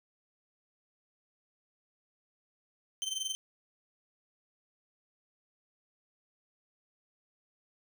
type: tone with amplitude modulation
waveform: 25% pulse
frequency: 3102 Hz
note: G7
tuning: 19 cents flat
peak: -27 dBFS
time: 3.02-3.35 s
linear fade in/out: 0 ms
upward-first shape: sine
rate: 21.6 Hz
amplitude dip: 75%
effects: none